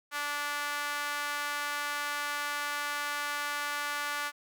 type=tone with high-pass filter; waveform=sawtooth; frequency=291 Hz; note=D4; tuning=16 cents flat; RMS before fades=-34 dBFS; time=0.11-4.32 s; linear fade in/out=50 ms; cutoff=1300 Hz; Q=1.9; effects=none